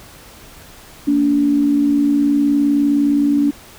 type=tone pair together; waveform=sine; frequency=228 / 287.5 Hz; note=A#3 / D4; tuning=-38 / -37 cents; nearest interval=major third; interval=401 cents; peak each=-21 / -12 dBFS; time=1.07-3.51 s; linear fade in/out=10 ms; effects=pink hiss -41 dBFS RMS until 3.78 s